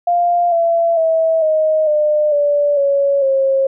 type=tone with pitch steps; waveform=sine; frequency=698.5 / 673.1 / 648.7 / 625.2 / 602.5 / 580.6 / 559.5 / 539.2 Hz; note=F5 / E5 / E5 / D#5 / D5 / D5 / C#5 / C#5; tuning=0 / +36 / -28 / +8 / +44 / -20 / +16 / -48 cents; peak=-11 dBFS; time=0.07-3.67 s; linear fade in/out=5 ms; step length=450 ms; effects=none